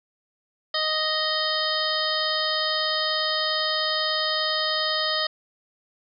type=harmonic tone; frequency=622.3 Hz; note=D#5; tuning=in tune; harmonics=1 / 2 / 3 / 5 / 6 / 7 / 8; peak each=-30 / -30 / -30 / -30 / -30 / -30 / -30 dBFS; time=0.74-5.27 s; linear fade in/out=5 ms; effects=none